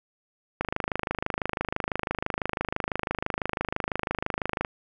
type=click train; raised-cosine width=0.5 ms; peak=-11 dBFS; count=106; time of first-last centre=0.61-4.648 s; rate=26 Hz; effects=none